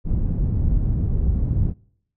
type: low-pass noise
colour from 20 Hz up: pink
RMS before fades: -20 dBFS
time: 0.04-1.74 s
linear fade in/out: 50 ms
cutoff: 140 Hz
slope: 12 dB/octave
effects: noise-tail reverb RT60 0.7 s tail -25 dB re dry